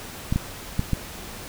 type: clicks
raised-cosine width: 5 ms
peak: -9 dBFS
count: 4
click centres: 0.325 / 0.36 / 0.794 / 0.933 s
effects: pink hiss -38 dBFS RMS until 1.48 s